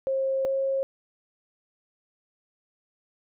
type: tone pair in turn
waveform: sine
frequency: 535 / 539.7 Hz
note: C5 / C#5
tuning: +38 / -46 cents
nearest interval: unison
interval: 16 cents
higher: second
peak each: -23 dBFS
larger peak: neither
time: 0.07-0.45 / 0.45-0.83 s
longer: neither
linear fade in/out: 0 ms
effects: none